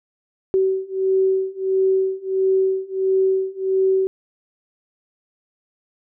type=beating tone pair; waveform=sine; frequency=380.4 / 381.9 Hz; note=F#4 / G4; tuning=+48 / -45 cents; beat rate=1.5 Hz; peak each=-20 / -19 dBFS; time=0.54-4.07 s; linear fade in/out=0 ms; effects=none